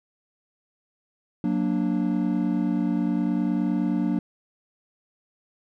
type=chord; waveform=triangle; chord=Gb augmented; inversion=none; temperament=equal with one note detuned; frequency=183.51 / 233.1 / 293.7 Hz; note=Gb3 / Bb3 / D4; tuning=-14 / 0 / 0 cents; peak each=-24 dBFS; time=1.44-4.19 s; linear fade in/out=2 ms; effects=none